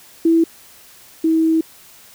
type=tone pair in turn; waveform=sine; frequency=329.6 / 322.3 Hz; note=E4 / E4; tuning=0 / -39 cents; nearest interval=unison; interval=39 cents; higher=first; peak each=-10 / -12 dBFS; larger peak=first; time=0.25-0.44 / 1.24-1.61 s; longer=second; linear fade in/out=5 ms; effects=white hiss -45 dBFS RMS until 2.14 s